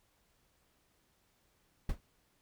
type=noise with exponential decay; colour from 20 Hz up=brown; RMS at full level=-28 dBFS; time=1.89-2.01 s; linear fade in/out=5 ms; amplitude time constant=25 ms; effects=pink hiss -73 dBFS RMS until 2.41 s